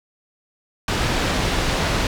pink low-pass noise, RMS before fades -21 dBFS, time 0.88-2.07 s, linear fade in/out 2 ms, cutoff 5200 Hz, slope 12 dB/octave, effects none

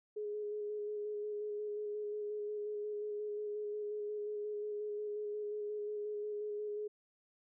sine tone with vibrato, 418.7 Hz, G#4, 14 cents sharp, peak -37 dBFS, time 0.16-6.88 s, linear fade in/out 10 ms, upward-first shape square, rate 5.6 Hz, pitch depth 14 cents each way, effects none

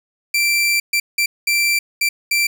sawtooth tone bursts at uneven times, 2349 Hz, D7, in tune, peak -11 dBFS, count 6, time 0.34-0.8 / 0.93-1 / 1.18-1.26 / 1.47-1.79 / 2.01-2.09 / 2.31-2.47 s, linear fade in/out 5 ms, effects none

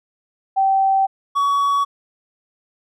sine / triangle tone pair in turn, 775 / 1127.4 Hz, G5 / C#6, -20 / +29 cents, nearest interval tritone, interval 649 cents, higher second, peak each -13 dBFS, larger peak neither, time 0.56-1.07 / 1.35-1.85 s, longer first, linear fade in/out 20 ms, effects none

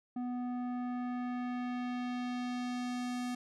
square tone with low-pass filter sweep, 246.9 Hz, B3, in tune, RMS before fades -37 dBFS, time 0.16-3.35 s, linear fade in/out 5 ms, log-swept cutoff 710 to 9700 Hz, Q 0.86, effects none

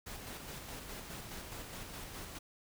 pink noise with tremolo, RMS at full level -45 dBFS, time 0.06-2.39 s, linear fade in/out 10 ms, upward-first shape square, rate 4.8 Hz, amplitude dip 30%, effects none

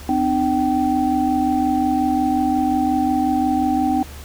sine tone cluster, 255.4 / 301 / 770 Hz, C4 / D4 / G5, -42 / +43 / -31 cents, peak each -20 dBFS, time 0.09-4.03 s, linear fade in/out 2 ms, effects added 73 Hz sine -35 dBFS peak until 4.24 s + pink hiss -40 dBFS RMS until 4.24 s

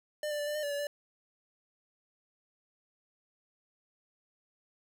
square tone with pitch steps, 600 / 591 / 585 / 594 / 606 / 577 / 572 / 582 Hz, D5 / D5 / D5 / D5 / D#5 / D5 / D5 / D5, +37 / +11 / -7 / +20 / -46 / -31 / -46 / -16 cents, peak -33 dBFS, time 0.23-0.87 s, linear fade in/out 2 ms, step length 80 ms, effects none

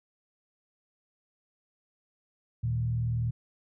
sine tone with frequency modulation, 116.54 Hz, A#2, in tune, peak -26 dBFS, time 2.63-3.31 s, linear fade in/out 10 ms, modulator 40.5 Hz, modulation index 0.61, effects none

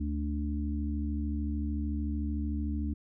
harmonic tone, 73.42 Hz, D2, in tune, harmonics 1 / 3 / 4, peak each -31 / -36 / -37 dBFS, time 0-2.94 s, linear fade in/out 10 ms, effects none

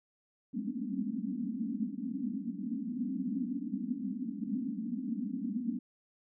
white band-pass noise, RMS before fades -36 dBFS, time 0.53-5.79 s, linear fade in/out 10 ms, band 190 to 280 Hz, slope 96 dB/octave, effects none

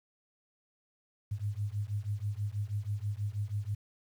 sine beating tone pair, 100 / 106.2 Hz, G2 / G#2, +35 / +39 cents, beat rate 6.2 Hz, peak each -35 / -35 dBFS, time 1.31-3.75 s, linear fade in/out 10 ms, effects 10-bit

